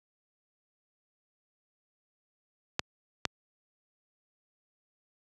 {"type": "clicks", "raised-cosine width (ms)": 0.2, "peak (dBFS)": -9, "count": 2, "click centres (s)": [2.794, 3.253], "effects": ["high-pass 80 Hz 12 dB/octave"]}